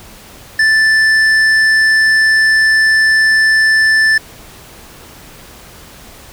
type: tone with hard clipping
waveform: triangle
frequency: 1760 Hz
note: A6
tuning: in tune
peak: -9 dBFS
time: 0.59-4.18 s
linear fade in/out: 5 ms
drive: 11 dB
effects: pink hiss -37 dBFS RMS until 6.32 s